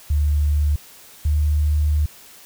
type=tone pair in turn; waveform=sine; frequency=73.8 / 74.96 Hz; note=D2 / D2; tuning=+9 / +36 cents; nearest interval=unison; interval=27 cents; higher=second; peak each=-15 dBFS; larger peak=neither; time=0.1-0.76 / 1.25-2.06 s; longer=second; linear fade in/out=5 ms; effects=white hiss -45 dBFS RMS until 2.45 s